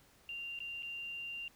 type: tone with dropouts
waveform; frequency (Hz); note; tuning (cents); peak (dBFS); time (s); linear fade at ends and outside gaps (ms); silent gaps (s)
sine; 2780; F7; -9; -40; 0.29-1.48; 1; 0.59-0.603 / 0.824-0.83
effects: pink hiss -65 dBFS RMS until 1.55 s